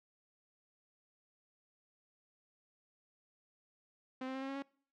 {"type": "tone with pitch steps", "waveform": "sawtooth", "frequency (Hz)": [259, 262.5, 266, 269.5, 273.1, 276.8], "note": ["C4", "C4", "C4", "C#4", "C#4", "C#4"], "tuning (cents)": [-17, 6, 29, -49, -26, -2], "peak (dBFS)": -35, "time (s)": [4.21, 4.624], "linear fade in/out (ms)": 5, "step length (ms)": 69, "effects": ["noise-tail reverb RT60 0.5 s tail -24 dB re dry", "low-pass 3000 Hz 12 dB/octave"]}